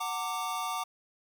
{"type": "chord", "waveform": "square", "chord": "Gb augmented", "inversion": "none", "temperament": "equal with one note detuned", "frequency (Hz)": [740, 912.1, 1174.7], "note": ["Gb5", "Bb5", "D6"], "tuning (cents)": [0, -38, 0], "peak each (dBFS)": [-38, -38, -35], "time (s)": [0, 0.84], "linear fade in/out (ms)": 10, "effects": []}